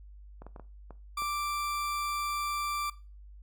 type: clicks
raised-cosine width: 1 ms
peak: -32 dBFS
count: 6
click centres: 0.42 / 0.466 / 0.562 / 0.597 / 0.907 / 1.221 s
type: tone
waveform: 40% pulse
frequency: 1174.7 Hz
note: D6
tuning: in tune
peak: -30 dBFS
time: 1.17-2.9 s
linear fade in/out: 5 ms
effects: noise-tail reverb RT60 0.3 s tail -17 dB re dry + added 50 Hz sine -47 dBFS peak until 3.42 s